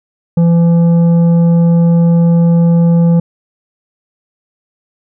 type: tone with tanh clipping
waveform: sine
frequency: 169.1 Hz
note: E3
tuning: 44 cents sharp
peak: -7 dBFS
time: 0.37-3.2 s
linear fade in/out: 5 ms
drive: 8 dB
effects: none